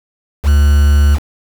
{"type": "tone with quantisation", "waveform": "triangle", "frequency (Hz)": 72, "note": "D2", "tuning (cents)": -34, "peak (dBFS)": -4, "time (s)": [0.43, 1.19], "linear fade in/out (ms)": 50, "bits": 4, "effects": []}